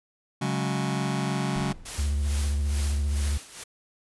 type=chord; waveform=sawtooth; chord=C# suspended fourth; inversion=none; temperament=just; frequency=138.59 / 184.79 / 207.9 Hz; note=C#3 / F#3 / G#3; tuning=0 / -2 / +2 cents; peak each=-24 / -26 / -27 dBFS; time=0.41-1.73 s; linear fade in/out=10 ms
type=noise with exponential decay; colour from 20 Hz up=brown; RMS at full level=-38 dBFS; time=1.56-2.9 s; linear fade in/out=1 ms; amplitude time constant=290 ms
type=noise with tremolo; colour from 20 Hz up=white; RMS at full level=-35 dBFS; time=1.85-3.64 s; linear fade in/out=10 ms; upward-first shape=sine; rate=2.3 Hz; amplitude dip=75%
type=tone with vibrato; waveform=triangle; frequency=72 Hz; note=D2; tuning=34 cents flat; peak=-21 dBFS; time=1.98-3.38 s; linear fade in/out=10 ms; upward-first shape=triangle; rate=15 Hz; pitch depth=77 cents each way
effects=resampled to 24000 Hz